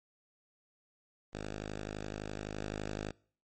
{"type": "tone with level steps", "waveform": "5% pulse", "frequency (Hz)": 51.8, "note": "G#1", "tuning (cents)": -4, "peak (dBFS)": [-28, -26], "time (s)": [1.33, 3.11], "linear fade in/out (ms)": 5, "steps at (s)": 2.57, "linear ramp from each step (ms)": 10, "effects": ["noise-tail reverb RT60 0.5 s tail -25 dB re dry", "MP3 32 kbps"]}